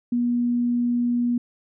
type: tone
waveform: sine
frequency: 241.1 Hz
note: B3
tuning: 41 cents flat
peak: -19 dBFS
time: 0.12-1.38 s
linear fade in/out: 5 ms
effects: none